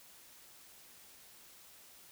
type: silence
effects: white hiss -58 dBFS RMS until 2.11 s